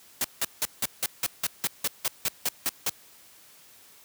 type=noise bursts; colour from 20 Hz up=white; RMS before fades=-26 dBFS; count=14; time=0.21-2.896 s; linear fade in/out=2 ms; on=34 ms; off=170 ms; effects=white hiss -54 dBFS RMS until 4.04 s + high-pass 60 Hz 12 dB/octave